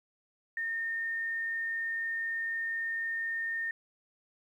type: tone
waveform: sine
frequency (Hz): 1826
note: A#6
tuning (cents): -36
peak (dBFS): -31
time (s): 0.57-3.71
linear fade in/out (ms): 2
effects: 11-bit